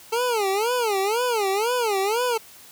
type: tone with vibrato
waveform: 25% pulse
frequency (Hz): 438.2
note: A4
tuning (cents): -7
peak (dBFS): -17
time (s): 0.12-2.38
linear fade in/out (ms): 10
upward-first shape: sine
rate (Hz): 2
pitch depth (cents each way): 230
effects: white hiss -47 dBFS RMS until 2.71 s + high-pass 60 Hz 12 dB/octave